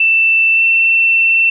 sine tone with pitch glide, 2666 to 2689 Hz, E7 to E7, +19 to +34 cents, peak -8 dBFS, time 0-1.5 s, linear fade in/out 5 ms, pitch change +15 cents, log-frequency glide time 0.54-0.63 s, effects none

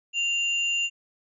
sine tone pair together, 2785 / 7018 Hz, F7 / A8, -5 / -5 cents, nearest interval octave + major third, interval 1600 cents, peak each -23 / -35 dBFS, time 0.13-0.9 s, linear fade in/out 50 ms, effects none

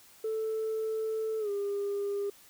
sine tone with pitch glide, 440 to 403.5 Hz, A4 to G#4, 0 to -50 cents, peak -28 dBFS, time 0.24-2.3 s, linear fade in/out 5 ms, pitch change -150 cents, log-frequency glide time 1.39-1.5 s, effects tanh soft clip ceiling -27 dBFS + white hiss -57 dBFS RMS until 2.49 s

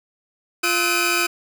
sawtooth tone cluster, 347.4 / 1283 / 1510 / 2384 / 2512 Hz, F4 / E6 / F#6 / D7 / D#7, -9 / -47 / +35 / +25 / +16 cents, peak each -21 dBFS, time 0.63-1.27 s, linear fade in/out 10 ms, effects none

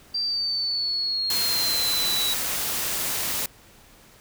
sine exponential sweep, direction down, 4708 to 3890 Hz, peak -23 dBFS, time 0.14-2.34 s, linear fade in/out 10 ms
white noise, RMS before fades -27 dBFS, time 1.3-3.46 s, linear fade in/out 2 ms
effects pink hiss -52 dBFS RMS until 4.2 s

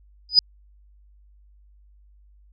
sine tone with exponential growth, 4978 Hz, D#8, in tune, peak -6 dBFS, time 0.29-0.39 s, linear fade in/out 1 ms, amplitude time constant 21 ms, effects added 50 Hz sine -51 dBFS peak until 2.52 s

